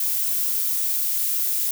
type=noise; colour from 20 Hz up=violet; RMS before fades=-23 dBFS; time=0-1.71 s; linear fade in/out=2 ms; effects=none